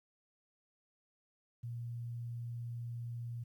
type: tone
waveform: sine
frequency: 118.5 Hz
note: A#2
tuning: 29 cents sharp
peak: -39 dBFS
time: 1.63-3.44 s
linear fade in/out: 10 ms
effects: 12-bit